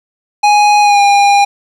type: tone with pitch glide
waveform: square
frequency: 830.6 to 807.4 Hz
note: G#5 to G#5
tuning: 0 to -49 cents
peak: -6 dBFS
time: 0.43-1.45 s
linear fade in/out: 10 ms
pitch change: -49 cents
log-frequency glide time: 0.81-1.01 s
effects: low-pass 6000 Hz 12 dB/octave + 8-bit